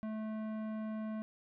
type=tone with tanh clipping; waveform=sine; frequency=217.4 Hz; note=A3; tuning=21 cents flat; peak=-39 dBFS; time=0.03-1.22 s; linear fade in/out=0 ms; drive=15 dB; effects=none